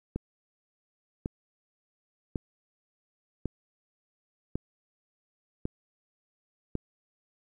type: click train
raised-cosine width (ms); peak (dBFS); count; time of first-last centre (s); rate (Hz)
3; -18; 7; 0.16-6.753; 0.91
effects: 10-bit